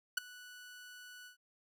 sawtooth tone with ADSR envelope, 1480 Hz, F#6, in tune, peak -24 dBFS, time 0.17-1.37 s, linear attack 7 ms, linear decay 11 ms, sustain -23 dB, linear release 110 ms, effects none

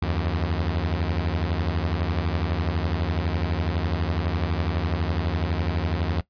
sawtooth beating tone pair, 77.78 / 89.78 Hz, D#2 / F2, 0 / +48 cents, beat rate 12 Hz, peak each -22 dBFS, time 0.02-6.21 s, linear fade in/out 5 ms, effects noise-tail reverb RT60 0.1 s tail -18 dB re dry + resampled to 11025 Hz

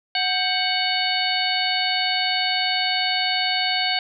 harmonic tone with a mistuned harmonic, 740 Hz, F#5, in tune, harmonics 1 / 2 / 3 / 4 / 5 / 6, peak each -26 / -29 / -27 / -26 / -29 / -25 dBFS, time 0.15-3.99 s, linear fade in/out 2 ms, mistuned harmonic 2, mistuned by +110 cents, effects none

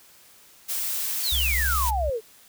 blue noise, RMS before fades -28 dBFS, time 0.68-1.91 s, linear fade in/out 20 ms
sine exponential sweep, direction down, 4699 to 420.6 Hz, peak -24 dBFS, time 1.22-2.21 s, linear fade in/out 50 ms
sine tone with vibrato, 65.41 Hz, C2, in tune, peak -25 dBFS, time 1.32-2.1 s, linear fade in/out 5 ms, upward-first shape sine, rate 12 Hz, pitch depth 59 cents each way
effects white hiss -53 dBFS RMS until 2.48 s

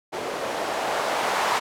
violet noise with low-pass filter sweep, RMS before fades -26 dBFS, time 0.12-1.6 s, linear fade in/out 20 ms, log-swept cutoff 500 to 900 Hz, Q 1.5, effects none

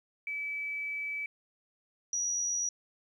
sine tone pair in turn, 2300 / 5806 Hz, D7 / F#8, -37 / -34 cents, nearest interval octave + major third, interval 1603 cents, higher second, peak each -33 / -29 dBFS, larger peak second, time 0.27-1.26 / 2.13-2.69 s, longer first, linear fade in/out 2 ms, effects 11-bit

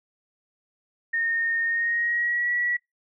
sine tone with pitch glide, 1838 to 1936.1 Hz, A#6 to B6, -25 to -35 cents, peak -22 dBFS, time 1.13-2.77 s, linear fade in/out 10 ms, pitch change +90 cents, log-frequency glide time 1.65-2.51 s, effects noise-tail reverb RT60 0.2 s tail -26 dB re dry

